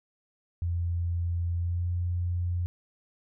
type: tone with pitch glide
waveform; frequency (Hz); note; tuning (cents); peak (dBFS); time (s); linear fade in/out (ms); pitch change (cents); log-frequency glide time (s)
sine; 86 to 88.01; F2 to F2; -26 to +14; -26; 0.62-2.66; 0; +40; 1.56-1.9
effects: none